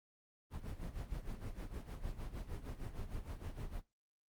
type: noise with tremolo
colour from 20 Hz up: brown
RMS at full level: -41 dBFS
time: 0.5-3.82 s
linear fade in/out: 50 ms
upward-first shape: sine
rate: 6.5 Hz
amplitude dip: 75%
effects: noise-tail reverb RT60 0.2 s tail -17 dB re dry + Opus 24 kbps